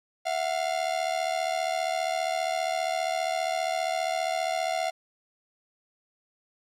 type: ring-modulated tone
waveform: 45% pulse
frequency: 698.5 Hz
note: F5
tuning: in tune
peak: -23 dBFS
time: 0.25-4.91 s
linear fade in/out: 20 ms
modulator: 37.5 Hz
effects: low-pass 8000 Hz 12 dB/octave + 10-bit